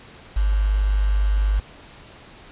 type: tone with quantisation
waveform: sine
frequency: 50.6 Hz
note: G#1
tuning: 44 cents flat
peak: -16 dBFS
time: 0.36-1.6 s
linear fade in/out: 10 ms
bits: 6
effects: pink hiss -45 dBFS RMS until 2.51 s + resampled to 8000 Hz